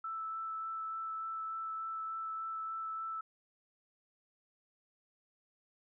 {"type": "tone with vibrato", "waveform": "sine", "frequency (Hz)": 1318.5, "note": "E6", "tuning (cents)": 0, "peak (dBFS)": -37, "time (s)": [0.04, 3.21], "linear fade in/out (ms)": 5, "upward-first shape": "sine", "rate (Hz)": 3.4, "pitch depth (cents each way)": 8, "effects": []}